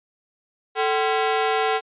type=ring-modulated tone; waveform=sawtooth; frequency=602 Hz; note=D5; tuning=43 cents sharp; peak=-12 dBFS; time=0.75-1.81 s; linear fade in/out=50 ms; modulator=163 Hz; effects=resampled to 8000 Hz